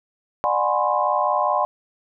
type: tone cluster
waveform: sine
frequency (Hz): 599 / 729 / 829 / 1004 / 1069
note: D5 / F#5 / G#5 / B5 / C6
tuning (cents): +34 / -26 / -3 / +28 / +37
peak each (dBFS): -24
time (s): 0.44-1.65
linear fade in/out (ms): 0
effects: none